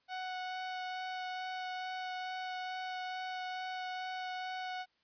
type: tone with vibrato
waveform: sawtooth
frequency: 740 Hz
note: F#5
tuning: in tune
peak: -34 dBFS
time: 0.08-4.86 s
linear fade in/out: 50 ms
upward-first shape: sine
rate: 2.3 Hz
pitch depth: 8 cents each way
effects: white hiss -75 dBFS RMS until 5.03 s + resampled to 11025 Hz